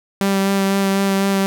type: tone with vibrato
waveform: sawtooth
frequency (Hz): 195.7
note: G3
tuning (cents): -3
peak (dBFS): -11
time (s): 0.21-1.46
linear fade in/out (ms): 0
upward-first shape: sine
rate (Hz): 4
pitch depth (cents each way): 13
effects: none